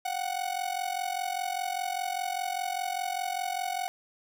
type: ring-modulated tone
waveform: 45% pulse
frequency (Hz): 740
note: F#5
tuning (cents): 0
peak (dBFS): -27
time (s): 0.05-3.88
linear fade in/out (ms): 0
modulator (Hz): 22.5
effects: none